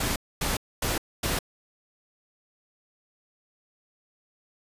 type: noise bursts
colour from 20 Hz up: pink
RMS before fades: -27 dBFS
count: 4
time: 0-1.39 s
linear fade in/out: 5 ms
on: 160 ms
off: 250 ms
effects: resampled to 32000 Hz